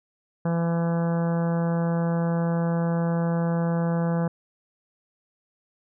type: harmonic tone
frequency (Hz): 168.3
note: E3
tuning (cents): +36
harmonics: 1 / 2 / 3 / 4 / 5 / 6 / 7 / 8 / 9 / 10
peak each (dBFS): -22 / -37 / -30 / -36 / -37 / -41 / -42 / -46 / -43 / -48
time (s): 0.45-4.28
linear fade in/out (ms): 5
effects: none